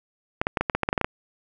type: clicks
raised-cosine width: 0.5 ms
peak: -7 dBFS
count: 12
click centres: 0.415 / 0.469 / 0.572 / 0.61 / 0.698 / 0.75 / 0.833 / 0.889 / 0.929 / 0.978 / 1.013 / 1.045 s
effects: none